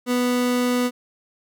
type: tone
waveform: 30% pulse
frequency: 246.9 Hz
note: B3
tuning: in tune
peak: -16 dBFS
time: 0.06-0.91 s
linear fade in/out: 50 ms
effects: none